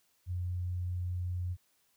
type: tone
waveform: sine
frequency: 89.5 Hz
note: F2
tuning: 43 cents sharp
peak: -32 dBFS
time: 0.26-1.57 s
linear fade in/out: 50 ms
effects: white hiss -72 dBFS RMS until 1.96 s